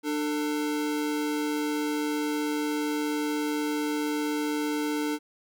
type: tone pair together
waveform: square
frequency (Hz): 298.6 / 447.4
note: D4 / A4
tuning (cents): +29 / +29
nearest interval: perfect fifth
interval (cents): 700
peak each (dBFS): -28 / -34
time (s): 0.03-5.19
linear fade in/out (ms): 50
effects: none